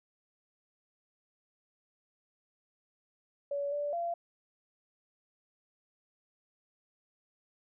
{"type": "tone with pitch steps", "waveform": "sine", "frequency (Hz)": [568, 582, 685], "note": ["C#5", "D5", "F5"], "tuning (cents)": [42, -16, -34], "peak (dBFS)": -31, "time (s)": [3.51, 4.14], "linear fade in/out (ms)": 5, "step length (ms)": 210, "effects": []}